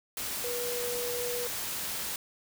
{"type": "tone in noise", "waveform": "sine", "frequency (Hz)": 485.6, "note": "B4", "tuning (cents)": -29, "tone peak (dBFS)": -33, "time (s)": [0.44, 1.47], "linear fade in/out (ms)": 2, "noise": "white", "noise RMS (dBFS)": -35, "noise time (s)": [0.17, 2.16], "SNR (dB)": -1, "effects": []}